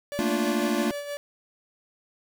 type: tone with tremolo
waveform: 45% pulse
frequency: 577 Hz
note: D5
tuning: 31 cents flat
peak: -30 dBFS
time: 0.12-1.17 s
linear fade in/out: 0 ms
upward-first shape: sine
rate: 6.2 Hz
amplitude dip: 50%
type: chord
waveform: square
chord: Bb major seventh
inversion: third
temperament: equal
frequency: 220 / 233.1 / 293.7 / 349.2 Hz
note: A3 / Bb3 / D4 / F4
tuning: 0 / 0 / 0 / 0 cents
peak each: -30 dBFS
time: 0.19-0.91 s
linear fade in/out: 0 ms
effects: none